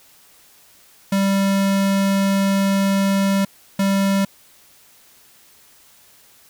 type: tone bursts at uneven times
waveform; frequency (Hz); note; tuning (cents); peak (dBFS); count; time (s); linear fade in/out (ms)
square; 196; G3; 0; -16; 2; 1.12-3.45 / 3.79-4.25; 5
effects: white hiss -51 dBFS RMS until 6.49 s